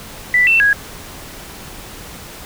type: tone with pitch steps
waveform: sine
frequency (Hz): 1979 / 2682 / 1653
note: B6 / E7 / G#6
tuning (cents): +3 / +29 / -9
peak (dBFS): -9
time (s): 0.34-0.73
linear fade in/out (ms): 2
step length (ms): 130
effects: pink hiss -34 dBFS RMS until 2.45 s